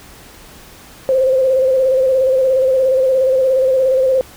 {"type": "tone with vibrato", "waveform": "sine", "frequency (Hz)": 523.3, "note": "C5", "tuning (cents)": 0, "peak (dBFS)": -10, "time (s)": [1.09, 4.21], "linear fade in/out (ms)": 0, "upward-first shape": "square", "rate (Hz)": 17, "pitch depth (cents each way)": 33, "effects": ["pink hiss -40 dBFS RMS until 4.36 s"]}